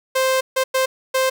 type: tone bursts at uneven times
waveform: sawtooth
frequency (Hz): 523.3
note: C5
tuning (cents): 0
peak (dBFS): -12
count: 4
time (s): 0.15-0.41 / 0.56-0.64 / 0.74-0.86 / 1.14-1.3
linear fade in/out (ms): 10
effects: none